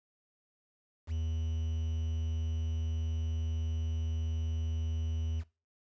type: tone with quantisation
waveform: triangle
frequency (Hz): 80.4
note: E2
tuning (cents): -43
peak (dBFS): -29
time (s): 1.07-5.44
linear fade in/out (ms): 50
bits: 9
effects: noise-tail reverb RT60 0.3 s tail -20 dB re dry + resampled to 16000 Hz